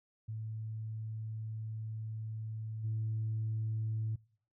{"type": "tone with level steps", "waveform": "sine", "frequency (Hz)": 110, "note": "A2", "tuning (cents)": 0, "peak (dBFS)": [-37, -31], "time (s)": [0.28, 4.16], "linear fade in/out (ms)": 10, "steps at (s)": 2.83, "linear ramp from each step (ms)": 20, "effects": ["noise-tail reverb RT60 0.6 s tail -26 dB re dry", "tanh soft clip ceiling -28 dBFS"]}